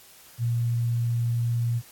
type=tone; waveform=sine; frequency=118.3 Hz; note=A#2; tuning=26 cents sharp; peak=-22 dBFS; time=0.38-1.82 s; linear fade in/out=50 ms; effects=white hiss -51 dBFS RMS until 1.91 s + AAC 64 kbps